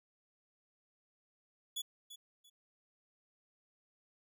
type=tone with echo; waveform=sawtooth; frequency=3414 Hz; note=G#7; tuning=47 cents sharp; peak=-34 dBFS; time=1.76-1.82 s; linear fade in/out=10 ms; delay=340 ms; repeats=2; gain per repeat=-12 dB; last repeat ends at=2.5 s; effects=none